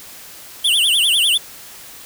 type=tone with vibrato; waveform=square; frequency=3118 Hz; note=G7; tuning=10 cents flat; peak=-13 dBFS; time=0.64-1.38 s; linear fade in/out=10 ms; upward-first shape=triangle; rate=10 Hz; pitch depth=250 cents each way; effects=white hiss -38 dBFS RMS until 2.05 s

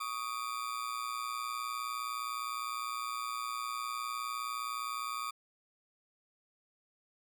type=ring-modulated tone; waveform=40% pulse; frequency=1185 Hz; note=D6; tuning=15 cents sharp; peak=-32 dBFS; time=0-5.31 s; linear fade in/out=10 ms; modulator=59.8 Hz; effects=none

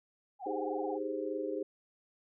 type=tone with vibrato; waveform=sine; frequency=772 Hz; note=G5; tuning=27 cents flat; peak=-38 dBFS; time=0.39-0.99 s; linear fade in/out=50 ms; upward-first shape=triangle; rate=18 Hz; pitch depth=140 cents each way
type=chord; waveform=sine; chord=Ab major seventh; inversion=second; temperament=equal; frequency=311.1 / 392 / 415.3 / 523.3 Hz; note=Eb4 / G4 / Ab4 / C5; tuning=0 / 0 / 0 / 0 cents; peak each=-39 dBFS; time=0.46-1.63 s; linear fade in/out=5 ms
effects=none

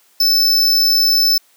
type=tone; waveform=square; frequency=5274 Hz; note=E8; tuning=in tune; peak=-11 dBFS; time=0.2-1.38 s; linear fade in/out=5 ms; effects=white hiss -54 dBFS RMS until 1.56 s + high-pass 300 Hz 12 dB/octave

